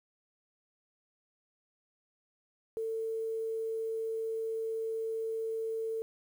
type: tone with quantisation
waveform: sine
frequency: 447.4 Hz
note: A4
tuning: 29 cents sharp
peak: -32 dBFS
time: 2.77-6.02 s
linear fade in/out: 0 ms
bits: 10
effects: none